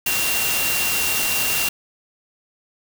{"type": "tone in noise", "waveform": "sine", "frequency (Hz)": 2761, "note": "F7", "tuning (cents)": -20, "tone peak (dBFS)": -24, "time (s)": [0.06, 1.69], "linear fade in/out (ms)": 5, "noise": "white", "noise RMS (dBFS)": -22, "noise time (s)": [0.06, 1.69], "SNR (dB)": -5, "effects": []}